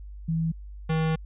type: tone pair in turn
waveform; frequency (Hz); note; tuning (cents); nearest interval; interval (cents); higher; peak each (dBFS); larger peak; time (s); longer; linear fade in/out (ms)
sine / square; 162.8 / 159.36; E3 / D#3; -21 / +42; unison; 37; first; -23; neither; 0.28-0.52 / 0.89-1.16; second; 10
effects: added 50 Hz sine -38 dBFS peak until 1.25 s + resampled to 8000 Hz